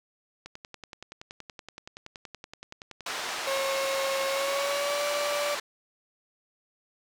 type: click train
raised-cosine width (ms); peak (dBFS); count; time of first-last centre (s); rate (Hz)
0.2; -24; 42; 0.46-4.328; 10.6
type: band-pass noise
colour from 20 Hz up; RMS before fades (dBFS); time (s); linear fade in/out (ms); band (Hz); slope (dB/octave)
pink; -34; 3.06-5.6; 5; 720 to 6200; 12
type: tone with pitch glide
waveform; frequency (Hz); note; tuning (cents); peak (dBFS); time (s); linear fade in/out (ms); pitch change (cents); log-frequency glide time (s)
35% pulse; 543 to 582; C#5 to D5; -36 to -16; -26; 3.47-5.55; 5; +120; 4.26-5.04
effects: none